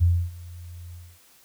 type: tone with ADSR envelope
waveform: sine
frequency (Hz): 86.7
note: F2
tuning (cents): -12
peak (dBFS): -14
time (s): 0-1.19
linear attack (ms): 25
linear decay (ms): 280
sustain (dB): -23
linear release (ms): 260
effects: white hiss -56 dBFS RMS until 1.44 s